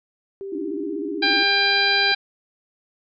sine tone with pitch glide, 392 to 400.5 Hz, G4 to G4, 0 to +37 cents, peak -29 dBFS, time 0.41-2.12 s, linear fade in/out 0 ms, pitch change +37 cents, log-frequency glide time 0.6-1.02 s
sine tone with vibrato, 311.1 Hz, D#4, in tune, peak -26 dBFS, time 0.52-1.43 s, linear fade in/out 5 ms, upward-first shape square, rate 16 Hz, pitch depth 120 cents each way
harmonic tone, 797 Hz, G5, 28 cents sharp, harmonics 1 / 2 / 3 / 4 / 5 / 6, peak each -26 / -21 / -23 / -27 / -22 / -25 dBFS, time 1.22-2.15 s, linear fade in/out 10 ms
effects none

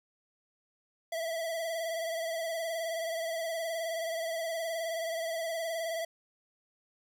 square tone with vibrato, 659.3 Hz, E5, in tune, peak -33 dBFS, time 1.12-6.05 s, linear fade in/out 5 ms, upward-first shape triangle, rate 19 Hz, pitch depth 53 cents each way, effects 11-bit

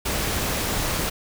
pink noise, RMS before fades -25 dBFS, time 0.05-1.1 s, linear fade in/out 10 ms, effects none

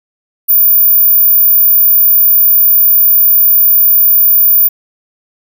sine tone, 14830 Hz, A#9, 10 cents flat, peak -4 dBFS, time 0.48-4.69 s, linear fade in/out 20 ms, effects none

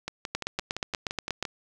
two click trains, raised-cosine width 0.2 ms, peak -11 / -15 dBFS, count 10 / 9, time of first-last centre 0.35-1.427 / 0.08-1.452 s, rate 8.36 / 5.83 Hz, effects none

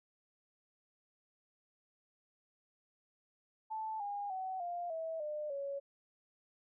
sine tone with pitch steps, 876 / 812.6 / 753.8 / 699.3 / 648.7 / 601.8 / 558.3 Hz, A5 / G#5 / F#5 / F5 / E5 / D5 / C#5, -8 / -38 / +32 / +2 / -28 / +42 / +12 cents, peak -37 dBFS, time 3.7-5.8 s, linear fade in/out 20 ms, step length 300 ms, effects none

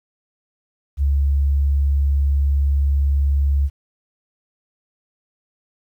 sine tone, 70.1 Hz, C#2, 20 cents sharp, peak -14 dBFS, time 0.97-3.7 s, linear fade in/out 50 ms, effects 9-bit

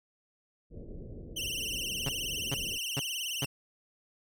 pink low-pass noise, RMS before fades -44 dBFS, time 0.7-2.79 s, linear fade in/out 50 ms, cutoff 540 Hz, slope 48 dB/octave
sawtooth tone with vibrato, 2900 Hz, F#7, 35 cents flat, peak -30 dBFS, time 1.36-3.46 s, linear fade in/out 10 ms, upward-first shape triangle, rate 19 Hz, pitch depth 150 cents each way
sawtooth tone bursts, 138.6 Hz, C#3, in tune, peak -26 dBFS, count 4, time 2.06-3.452 s, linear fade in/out 5 ms, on 33 ms, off 420 ms
effects none

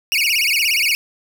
30% pulse tone with vibrato, 2510 Hz, D#7, 15 cents sharp, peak -12 dBFS, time 0.12-0.95 s, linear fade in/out 0 ms, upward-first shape sine, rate 17 Hz, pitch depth 250 cents each way, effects none

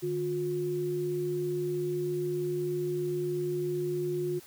sine tone pair together, 150 / 357.7 Hz, D3 / F4, +37 / +41 cents, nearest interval octave + minor third, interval 1504 cents, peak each -36 / -29 dBFS, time 0.02-4.4 s, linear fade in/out 20 ms, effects white hiss -53 dBFS RMS until 4.46 s

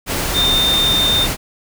sine tone in noise, 3623 Hz, A7, 50 cents sharp, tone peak -13 dBFS, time 0.33-1.28 s, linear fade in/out 50 ms, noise pink, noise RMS -20 dBFS, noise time 0.06-1.37 s, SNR +4 dB, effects none

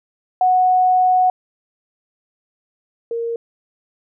sine tone pair in turn, 737 / 464.3 Hz, F#5 / A#4, -7 / -7 cents, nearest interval minor sixth, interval 800 cents, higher first, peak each -11 / -20 dBFS, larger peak first, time 0.41-1.3 / 3.11-3.36 s, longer first, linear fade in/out 2 ms, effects none

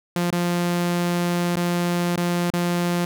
sawtooth tone with dropouts, 174.61 Hz, F3, in tune, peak -16 dBFS, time 0.16-3.05 s, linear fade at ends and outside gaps 2 ms, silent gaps 0.306-0.326 / 1.558-1.567 / 2.161-2.176 / 2.503-2.536 s, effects none

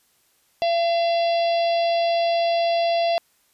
harmonic tone, 679 Hz, F5, 49 cents flat, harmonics 1 / 3 / 4 / 5 / 6 / 7 / 8, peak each -18 / -37 / -33 / -34 / -38 / -35 / -48 dBFS, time 0.62-3.18 s, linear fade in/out 0 ms, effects white hiss -63 dBFS RMS until 3.53 s + resampled to 32000 Hz

